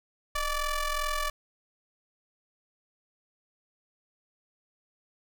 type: ring-modulated tone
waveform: sawtooth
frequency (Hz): 587.3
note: D5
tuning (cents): 0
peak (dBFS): -21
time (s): 0.35-1.3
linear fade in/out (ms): 5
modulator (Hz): 566
effects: none